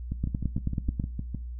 two click trains, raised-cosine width 5 ms, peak -15 / -19 dBFS, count 8 / 9, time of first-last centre 0.24-0.998 / 0.12-1.347 s, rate 9.23 / 6.52 Hz, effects noise-tail reverb RT60 0.4 s tail -18 dB re dry + added 60 Hz sine -34 dBFS peak until 1.59 s

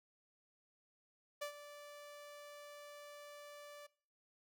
sawtooth tone with ADSR envelope, 584 Hz, D5, 10 cents flat, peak -35 dBFS, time 1.41-3.87 s, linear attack 12 ms, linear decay 96 ms, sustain -13 dB, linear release 11 ms, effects noise-tail reverb RT60 0.5 s tail -22 dB re dry

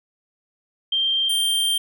sine / square tone pair in turn, 3166 / 3166 Hz, G7 / G7, +17 / +17 cents, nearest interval unison, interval 0 cents, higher neither, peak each -18 / -19 dBFS, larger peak first, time 0.92-1.29 / 1.29-1.78 s, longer second, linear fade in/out 5 ms, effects none

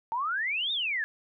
sine exponential two-way sweep, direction up then down, 880 to 3754 to 1662 Hz, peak -27 dBFS, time 0.12-1.04 s, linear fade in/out 0 ms, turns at 0.72 s, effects none

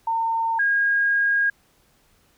sine tone pair in turn, 909 / 1630.4 Hz, A#5 / G#6, -44 / -32 cents, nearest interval minor seventh, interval 1012 cents, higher second, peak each -20 / -17 dBFS, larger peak second, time 0.07-0.59 / 0.59-1.5 s, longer second, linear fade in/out 5 ms, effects pink hiss -61 dBFS RMS until 2.37 s

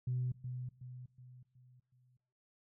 sine tone with echo, 125.5 Hz, B2, 28 cents sharp, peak -32 dBFS, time 0.07-0.32 s, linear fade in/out 5 ms, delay 370 ms, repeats 5, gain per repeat -7 dB, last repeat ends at 2.17 s, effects noise-tail reverb RT60 0.6 s tail -19 dB re dry + tanh soft clip ceiling -28 dBFS

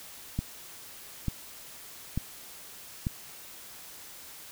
click train, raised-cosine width 5 ms, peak -16 dBFS, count 4, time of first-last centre 0.39-3.069 s, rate 1.12 Hz, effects white hiss -47 dBFS RMS until 4.51 s

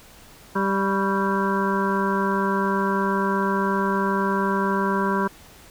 harmonic tone with a mistuned harmonic, 196 Hz, G3, in tune, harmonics 1 / 2 / 3 / 5 / 6 / 7 / 8, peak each -24 / -26 / -33 / -25 / -31 / -32 / -30 dBFS, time 0.55-5.28 s, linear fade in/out 10 ms, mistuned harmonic 6, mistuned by -80 cents, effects pink hiss -48 dBFS RMS until 5.7 s

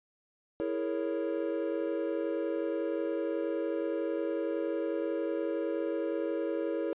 triangle chord, A# half-diminished seventh, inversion second, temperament equal, 329.6 / 415.3 / 466.2 / 554.4 Hz, E4 / G#4 / A#4 / C#5, 0 / 0 / 0 / 0 cents, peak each -32 / -35 / -34 / -34 dBFS, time 0.6-6.93 s, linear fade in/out 0 ms, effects resampled to 8000 Hz

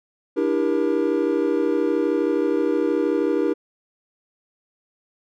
triangle chord, E half-diminished seventh, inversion third, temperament just, 296.7 / 329.6 / 395.6 / 474.7 Hz, D4 / E4 / G4 / Bb4, +18 / 0 / +16 / +31 cents, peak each -22 dBFS, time 0.36-3.54 s, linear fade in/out 20 ms, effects none

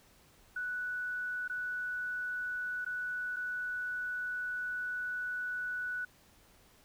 sine tone with dropouts, 1480 Hz, F#6, in tune, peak -34 dBFS, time 0.56-6.05 s, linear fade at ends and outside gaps 5 ms, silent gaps 1.479-1.497 / 2.848-2.862 / 3.362-3.366 s, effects pink hiss -63 dBFS RMS until 6.84 s

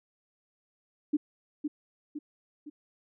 sine tone with echo, 296.9 Hz, D4, 19 cents sharp, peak -22 dBFS, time 1.13-1.17 s, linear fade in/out 10 ms, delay 510 ms, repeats 3, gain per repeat -6 dB, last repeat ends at 2.7 s, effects none

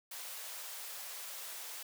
white high-pass noise, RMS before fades -45 dBFS, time 0.11-1.83 s, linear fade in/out 5 ms, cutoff 490 Hz, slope 24 dB/octave, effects none

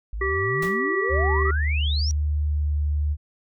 sine exponential sweep, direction up, 49 to 5860 Hz, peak -27 dBFS, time 0.13-2.11 s, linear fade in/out 0 ms
harmonic tone, 388 Hz, G4, 18 cents flat, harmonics 1 / 3 / 5, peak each -25 / -29 / -25 dBFS, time 0.21-1.51 s, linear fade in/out 5 ms
pink noise with exponential decay, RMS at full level -31 dBFS, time 0.62-0.83 s, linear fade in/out 5 ms, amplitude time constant 45 ms
sine tone with vibrato, 74.3 Hz, D2, 21 cents sharp, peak -20 dBFS, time 1.09-3.17 s, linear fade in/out 50 ms, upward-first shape sine, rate 1 Hz, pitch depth 8 cents each way
effects none

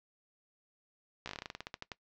slowing click train, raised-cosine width 0.2 ms, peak -22 dBFS, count 16, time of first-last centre 1.26-1.918 s, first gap 15 ms, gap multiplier 1.14, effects noise-tail reverb RT60 0.1 s tail -19 dB re dry + low-pass 5000 Hz 12 dB/octave

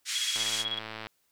white band-pass noise, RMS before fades -33 dBFS, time 0.05-0.65 s, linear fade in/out 50 ms, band 1700 to 7800 Hz, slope 24 dB/octave
sine tone with tremolo, 3322 Hz, G#7, in tune, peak -28 dBFS, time 0.15-0.79 s, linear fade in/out 5 ms, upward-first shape square, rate 16 Hz, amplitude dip 70%
click train, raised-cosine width 0.3 ms, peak -22 dBFS, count 79, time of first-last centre 0.36-1.069 s, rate 110 Hz
effects white hiss -72 dBFS RMS until 1.31 s

